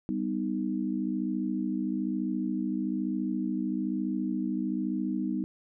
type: chord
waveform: sine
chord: G augmented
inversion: none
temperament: equal with one note detuned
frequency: 196 / 250 / 311.1 Hz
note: G3 / B3 / D#4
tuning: 0 / +21 / 0 cents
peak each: -32 dBFS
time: 0.09-5.44 s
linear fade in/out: 0 ms
effects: none